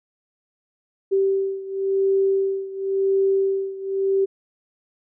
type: beating tone pair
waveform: sine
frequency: 388.5 / 389.44 Hz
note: G4 / G4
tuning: -16 / -11 cents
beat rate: 0.94 Hz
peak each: -20 / -23 dBFS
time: 1.11-4.26 s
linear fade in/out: 20 ms
effects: none